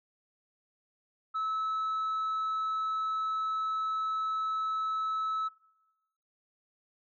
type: tone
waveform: sine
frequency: 1300 Hz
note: E6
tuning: 24 cents flat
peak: -27 dBFS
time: 1.34-5.49 s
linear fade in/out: 20 ms
effects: noise-tail reverb RT60 1.0 s tail -22 dB re dry + tanh soft clip ceiling -28 dBFS